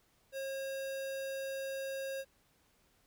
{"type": "tone", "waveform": "square", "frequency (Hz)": 540, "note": "C#5", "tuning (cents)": -45, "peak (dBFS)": -38, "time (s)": [0.32, 2.25], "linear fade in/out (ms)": 50, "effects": ["pink hiss -71 dBFS RMS until 3.06 s"]}